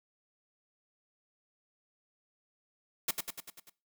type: noise with echo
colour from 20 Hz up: white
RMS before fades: -30 dBFS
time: 3.08-3.11 s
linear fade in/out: 5 ms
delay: 98 ms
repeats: 6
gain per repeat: -4 dB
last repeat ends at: 3.698 s
effects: noise-tail reverb RT60 0.3 s tail -20 dB re dry